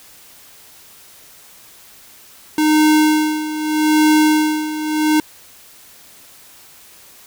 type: tone with tremolo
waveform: square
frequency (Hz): 307.3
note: D#4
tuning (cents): -21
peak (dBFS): -10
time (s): 2.58-5.2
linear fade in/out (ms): 2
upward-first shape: sine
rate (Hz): 0.81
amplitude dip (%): 75
effects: white hiss -44 dBFS RMS until 7.26 s